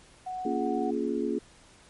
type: tone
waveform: sine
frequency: 740 Hz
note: F#5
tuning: in tune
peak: -32 dBFS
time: 0.26-0.91 s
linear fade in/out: 10 ms
type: chord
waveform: sine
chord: Bb minor seventh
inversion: none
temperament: just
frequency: 233.1 / 279.7 / 349.6 / 419.5 Hz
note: Bb3 / Db4 / F4 / Ab4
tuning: 0 / +16 / +2 / +17 cents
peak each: -32 dBFS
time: 0.45-1.39 s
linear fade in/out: 5 ms
effects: pink hiss -56 dBFS RMS until 1.89 s + MP3 48 kbps